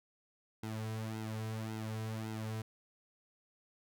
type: tone with flanger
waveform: sawtooth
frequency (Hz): 110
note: A2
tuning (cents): 0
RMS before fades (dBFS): -40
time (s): 0.63-2.62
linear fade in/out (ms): 5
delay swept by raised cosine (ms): 1.7 to 3.5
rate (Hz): 1.8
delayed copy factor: -0.8
effects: none